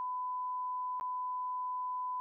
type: tone with dropouts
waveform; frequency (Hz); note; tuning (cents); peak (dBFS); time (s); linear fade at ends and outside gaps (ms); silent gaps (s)
sine; 1002; B5; +25; -34; 0-2.2; 0; 0.998-1.01
effects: none